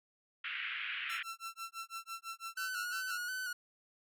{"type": "band-pass noise", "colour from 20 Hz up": "white", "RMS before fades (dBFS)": -40, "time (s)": [0.44, 1.23], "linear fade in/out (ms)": 5, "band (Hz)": [1400, 3000], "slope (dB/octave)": 48}
{"type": "tone with tremolo", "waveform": "sawtooth", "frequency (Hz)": 1346, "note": "E6", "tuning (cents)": 36, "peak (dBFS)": -36, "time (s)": [1.09, 3.18], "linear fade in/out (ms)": 10, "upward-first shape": "sine", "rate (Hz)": 6, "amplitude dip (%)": 100}
{"type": "tone with vibrato", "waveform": "45% pulse", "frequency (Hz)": 1480, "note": "F#6", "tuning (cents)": 0, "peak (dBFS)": -37, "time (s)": [2.57, 3.53], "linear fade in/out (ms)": 5, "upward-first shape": "square", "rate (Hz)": 2.8, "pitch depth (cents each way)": 39}
{"effects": []}